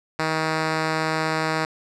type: tone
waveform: 5% pulse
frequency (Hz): 158.4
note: D#3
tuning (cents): +31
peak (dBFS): -10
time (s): 0.19-1.65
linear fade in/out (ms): 2
effects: low-pass 6000 Hz 12 dB/octave